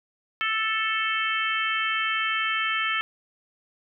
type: harmonic tone with a mistuned harmonic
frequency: 440 Hz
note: A4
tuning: in tune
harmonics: 3 / 4 / 5 / 6 / 7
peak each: -28 / -29 / -30 / -31 / -31 dBFS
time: 0.41-3.01 s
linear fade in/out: 0 ms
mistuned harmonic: 7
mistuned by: +18 cents
effects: none